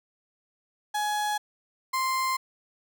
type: tone pair in turn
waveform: 35% pulse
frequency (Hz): 839 / 1046.4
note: G#5 / C6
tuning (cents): +17 / 0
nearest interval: major third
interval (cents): 383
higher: second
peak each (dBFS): -24 / -23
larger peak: second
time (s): 0.94-1.38 / 1.93-2.37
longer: neither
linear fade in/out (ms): 10
effects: none